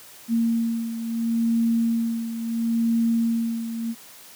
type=beating tone pair; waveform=sine; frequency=229.7 / 230.43 Hz; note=A#3 / A#3; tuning=-25 / -20 cents; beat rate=0.73 Hz; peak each=-21 / -27 dBFS; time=0.28-3.95 s; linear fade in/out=50 ms; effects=white hiss -46 dBFS RMS until 4.35 s + high-pass 100 Hz 12 dB/octave